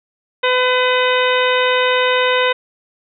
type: harmonic tone with a mistuned harmonic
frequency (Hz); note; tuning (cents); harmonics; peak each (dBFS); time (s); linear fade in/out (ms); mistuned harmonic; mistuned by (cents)
504; B4; +35; 1 / 2 / 3 / 4 / 5 / 6 / 7; -16 / -19 / -21 / -22 / -23 / -24 / -24; 0.43-2.53; 10; 7; +77
effects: none